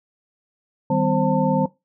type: tone cluster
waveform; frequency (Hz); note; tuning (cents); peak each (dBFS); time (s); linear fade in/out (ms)
sine; 156 / 195.1 / 254.6 / 529 / 895; D#3 / G3 / C4 / C5 / A5; +5 / -8 / -47 / +19 / +29; -23; 0.9-1.66; 5
effects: noise-tail reverb RT60 0.2 s tail -18 dB re dry